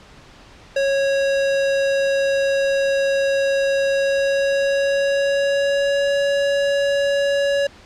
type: tone with pitch glide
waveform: square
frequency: 550 to 562.5 Hz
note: C#5 to C#5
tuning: -14 to +25 cents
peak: -17 dBFS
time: 0.76-7.67 s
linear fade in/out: 5 ms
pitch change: +39 cents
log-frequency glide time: 3.91-6.14 s
effects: pink hiss -45 dBFS RMS until 7.85 s + low-pass 5000 Hz 12 dB/octave